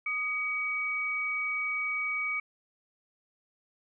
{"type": "tone pair together", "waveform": "sine", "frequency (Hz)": [1240, 2265], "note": ["D#6", "C#7"], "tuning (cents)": [-6, 37], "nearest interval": "minor seventh", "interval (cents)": 1043, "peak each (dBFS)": [-38, -29], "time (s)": [0.06, 2.4], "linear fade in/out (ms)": 5, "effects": []}